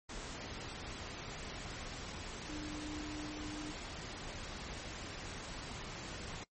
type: tone in noise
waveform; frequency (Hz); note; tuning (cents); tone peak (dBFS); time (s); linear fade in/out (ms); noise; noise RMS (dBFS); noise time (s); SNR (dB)
sine; 302.1; D4; +49; -43; 2.49-3.72; 5; pink; -45; 0.09-6.44; -1
effects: noise-tail reverb RT60 0.1 s tail -21 dB re dry + MP3 32 kbps